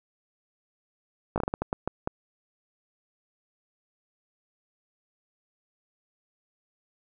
slowing click train, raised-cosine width 1 ms, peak -13 dBFS, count 10, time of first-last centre 1.36-2.075 s, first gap 18 ms, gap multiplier 1.35, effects none

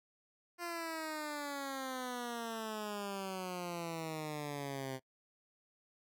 10% pulse exponential sweep, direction down, 350.1 to 130 Hz, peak -31 dBFS, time 0.58-5 s, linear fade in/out 50 ms, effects noise-tail reverb RT60 0.1 s tail -24 dB re dry

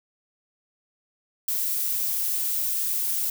violet noise with ADSR envelope, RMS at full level -22 dBFS, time 1.48-3.3 s, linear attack 6 ms, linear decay 4 ms, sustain -4 dB, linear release 3 ms, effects none

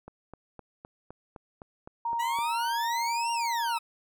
click train, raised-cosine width 1 ms, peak -29 dBFS, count 10, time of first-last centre 0.08-2.388 s, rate 3.9 Hz
sine tone, 932.3 Hz, A#5, in tune, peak -27 dBFS, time 2.05-3.78 s, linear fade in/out 5 ms
20% pulse exponential two-way sweep, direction up then down, 950 to 2837 to 1256 Hz, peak -28 dBFS, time 2.19-3.79 s, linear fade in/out 10 ms, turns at 3.32 s
effects none

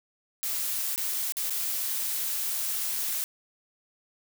blue noise with dropouts, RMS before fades -30 dBFS, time 0.43-3.24 s, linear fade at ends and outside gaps 0 ms, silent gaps 0.96-0.978 / 1.322-1.369 / 1.498-1.506 s, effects none

